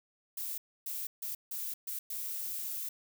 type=noise bursts at uneven times; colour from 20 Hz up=violet; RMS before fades=-38 dBFS; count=6; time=0.37-0.58 / 0.86-1.07 / 1.22-1.35 / 1.51-1.74 / 1.87-1.99 / 2.1-2.89 s; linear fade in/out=5 ms; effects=none